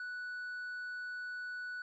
sine tone with tanh clipping, 1480 Hz, F#6, in tune, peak -40 dBFS, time 0-1.82 s, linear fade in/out 2 ms, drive 3 dB, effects none

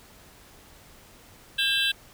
triangle tone cluster, 1610 / 2658 / 3145 / 3458 / 3923 Hz, G6 / E7 / G7 / A7 / B7, +46 / +14 / +5 / -31 / -12 cents, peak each -27 dBFS, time 1.58-1.92 s, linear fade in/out 10 ms, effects pink hiss -52 dBFS RMS until 2.13 s

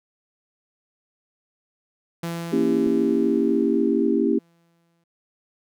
sawtooth tone with exponential decay, 168.7 Hz, E3, 40 cents sharp, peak -22 dBFS, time 2.23-5.04 s, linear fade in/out 5 ms, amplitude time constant 610 ms
sine chord, A# diminished seventh, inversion none, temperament equal with one note detuned, 233.1 / 277.2 / 329.6 / 397.5 Hz, A#3 / C#4 / E4 / G4, 0 / 0 / 0 / +24 cents, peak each -23 dBFS, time 2.52-4.39 s, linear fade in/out 10 ms
click, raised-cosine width 2 ms, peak -24 dBFS, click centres 2.869 s
effects none

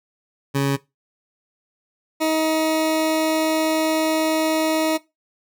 20% pulse tone pair in turn, 138.59 / 316.4 Hz, C#3 / D#4, 0 / +29 cents, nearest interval octave + major second, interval 1429 cents, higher second, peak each -13 dBFS, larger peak neither, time 0.54-0.77 / 2.2-4.98 s, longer second, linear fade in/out 20 ms, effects noise-tail reverb RT60 0.2 s tail -18 dB re dry

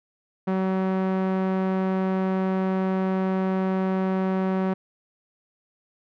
sawtooth tone with low-pass filter, 188.9 Hz, F#3, 36 cents sharp, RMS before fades -24 dBFS, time 0.47-4.74 s, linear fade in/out 10 ms, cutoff 1400 Hz, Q 0.68, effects none

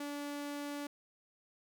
sawtooth tone, 288.6 Hz, D4, 30 cents flat, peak -35 dBFS, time 0-0.87 s, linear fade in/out 5 ms, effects none

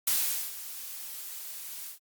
blue noise with ADSR envelope, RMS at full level -25 dBFS, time 0.07-1.99 s, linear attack 5 ms, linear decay 440 ms, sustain -15 dB, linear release 110 ms, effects Opus 48 kbps

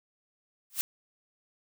blue noise with exponential growth, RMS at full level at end -24 dBFS, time 0.7-0.81 s, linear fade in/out 0 ms, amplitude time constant 22 ms, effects none

